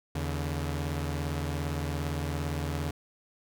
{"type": "tone pair together", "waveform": "sawtooth", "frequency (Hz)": [80.1, 142.72], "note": ["E2", "D3"], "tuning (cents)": [-49, -49], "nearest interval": "minor seventh", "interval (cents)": 1000, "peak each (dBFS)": [-28, -30], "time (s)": [0.15, 2.91], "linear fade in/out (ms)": 5, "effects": []}